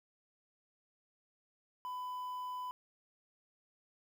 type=tone with quantisation; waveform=triangle; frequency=1000 Hz; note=B5; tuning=21 cents sharp; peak=-37 dBFS; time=1.85-2.71 s; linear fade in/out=0 ms; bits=10; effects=none